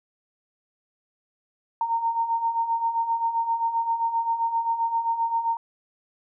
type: beating tone pair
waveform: sine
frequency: 914 / 921.6 Hz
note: A#5 / A#5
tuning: -34 / -20 cents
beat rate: 7.6 Hz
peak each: -29 / -23 dBFS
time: 1.81-5.57 s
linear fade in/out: 2 ms
effects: none